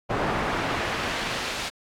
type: noise with band-pass filter sweep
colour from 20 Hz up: brown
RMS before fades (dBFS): -28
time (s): 0.09-1.7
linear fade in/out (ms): 20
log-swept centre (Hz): 920 to 4500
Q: 0.72
effects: AAC 64 kbps